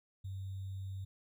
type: tone with sample-and-hold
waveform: sine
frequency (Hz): 96.1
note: G2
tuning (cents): -34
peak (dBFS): -39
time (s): 0.24-1.05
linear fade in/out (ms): 10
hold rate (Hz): 3675
effects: none